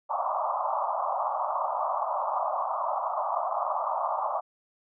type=band-pass noise; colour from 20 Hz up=white; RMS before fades=-29 dBFS; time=0.09-4.41 s; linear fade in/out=20 ms; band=590 to 1200 Hz; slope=96 dB/octave; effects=none